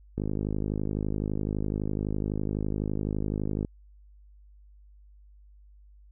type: click train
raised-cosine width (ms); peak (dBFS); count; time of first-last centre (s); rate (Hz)
3; -17; 181; 0.18-3.648; 51.9
effects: added 50 Hz sine -51 dBFS peak until 6.11 s